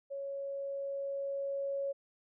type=tone with level ramp; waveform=sine; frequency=554.4 Hz; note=C#5; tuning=in tune; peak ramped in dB=-37 to -32 dBFS; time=0.1-1.93 s; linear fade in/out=20 ms; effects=none